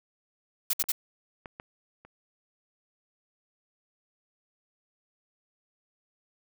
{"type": "noise bursts", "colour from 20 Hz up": "blue", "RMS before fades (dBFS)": -26, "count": 3, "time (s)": [0.7, 0.919], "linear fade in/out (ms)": 5, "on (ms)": 33, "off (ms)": 60}
{"type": "clicks", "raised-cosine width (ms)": 0.5, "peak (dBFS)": [-29, -25, -25, -35], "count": 4, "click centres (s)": [0.84, 1.458, 1.599, 2.05]}
{"effects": []}